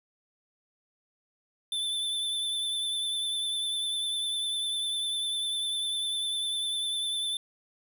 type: tone with vibrato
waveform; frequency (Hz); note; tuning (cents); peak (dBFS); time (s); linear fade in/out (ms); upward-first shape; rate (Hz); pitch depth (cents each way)
square; 3520; A7; 0; -29; 1.72-7.37; 2; triangle; 10; 30
effects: 11-bit